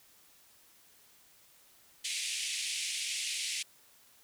pink band-pass noise, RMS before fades -36 dBFS, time 2.04-3.63 s, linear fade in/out 10 ms, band 2200 to 10000 Hz, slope 48 dB/octave, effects white hiss -62 dBFS RMS until 4.23 s

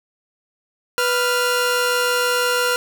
sawtooth tone pair together, 493.3 / 1393.7 Hz, B4 / F6, -2 / -4 cents, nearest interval octave + tritone, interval 1798 cents, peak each -16 dBFS, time 0.98-2.76 s, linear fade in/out 0 ms, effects none

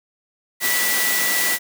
sine tone in noise, 1962 Hz, B6, 12 cents flat, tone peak -22 dBFS, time 0.6-1.59 s, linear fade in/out 50 ms, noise white, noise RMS -21 dBFS, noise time 0.6-1.59 s, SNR -4 dB, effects high-pass 200 Hz 12 dB/octave

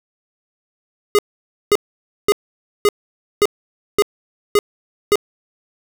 square tone bursts, 413.3 Hz, G#4, 8 cents flat, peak -10 dBFS, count 8, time 1.15-5.156 s, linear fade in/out 0 ms, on 37 ms, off 530 ms, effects none

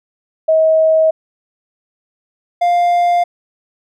sine / triangle tone pair in turn, 637 / 700.5 Hz, D#5 / F5, +41 / +5 cents, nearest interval major second, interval 164 cents, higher second, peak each -8 dBFS, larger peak neither, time 0.48-1.11 / 2.61-3.24 s, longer neither, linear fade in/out 10 ms, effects none

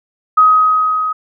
sine tone with level ramp, 1261 Hz, D#6, 23 cents sharp, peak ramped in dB -4 to -15 dBFS, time 0.37-1.13 s, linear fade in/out 10 ms, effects none

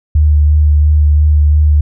sine tone with vibrato, 75 Hz, D2, 37 cents sharp, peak -5 dBFS, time 0.15-1.81 s, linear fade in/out 5 ms, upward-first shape sine, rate 2.9 Hz, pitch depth 19 cents each way, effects none

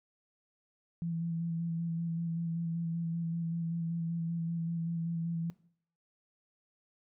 sine tone with vibrato, 167 Hz, E3, 23 cents sharp, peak -32 dBFS, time 1.02-5.5 s, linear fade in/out 0 ms, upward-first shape square, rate 5.2 Hz, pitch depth 17 cents each way, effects noise-tail reverb RT60 0.6 s tail -20 dB re dry

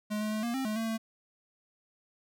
square tone with pitch steps, 211 / 213.8 / 215.5 / 235.7 / 265.4 / 214.3 / 224.9 / 223.6 Hz, G#3 / A3 / A3 / A#3 / C4 / A3 / A3 / A3, +28 / -49 / -36 / +19 / +25 / -45 / +38 / +28 cents, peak -31 dBFS, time 0.1-0.98 s, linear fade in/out 20 ms, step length 110 ms, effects none

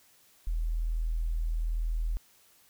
sine tone, 40.55 Hz, E1, 28 cents flat, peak -27 dBFS, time 0.47-2.17 s, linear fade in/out 0 ms, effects white hiss -62 dBFS RMS until 2.69 s

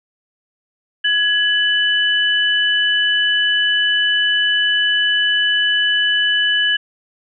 sine tone pair together, 1675.3 / 2985 Hz, G#6 / F#7, +15 / +15 cents, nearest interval minor seventh, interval 1000 cents, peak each -16 dBFS, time 1.04-6.77 s, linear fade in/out 10 ms, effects none

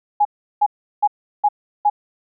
sine tone bursts, 830.6 Hz, G#5, in tune, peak -11 dBFS, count 5, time 0.2-1.9 s, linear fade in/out 10 ms, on 52 ms, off 360 ms, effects none

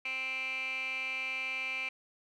15% pulse tone with band-pass filter, 261.6 Hz, C4, in tune, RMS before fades -36 dBFS, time 0.05-1.89 s, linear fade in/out 5 ms, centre 2400 Hz, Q 9.2, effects none

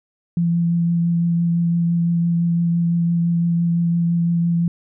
sine tone with vibrato, 170 Hz, F3, 46 cents flat, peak -15 dBFS, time 0.37-4.68 s, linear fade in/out 2 ms, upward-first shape triangle, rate 5.9 Hz, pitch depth 14 cents each way, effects none

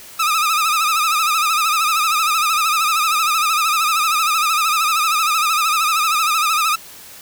sawtooth tone with vibrato, 1261 Hz, D#6, 23 cents sharp, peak -11 dBFS, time 0.19-6.76 s, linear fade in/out 10 ms, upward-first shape sine, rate 13 Hz, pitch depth 90 cents each way, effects white hiss -39 dBFS RMS until 7.21 s

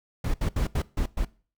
brown noise bursts at uneven times, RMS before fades -25 dBFS, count 6, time 0.24-0.34 / 0.41-0.49 / 0.56-0.67 / 0.75-0.82 / 0.97-1.06 / 1.17-1.25 s, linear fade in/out 5 ms, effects noise-tail reverb RT60 0.4 s tail -21 dB re dry

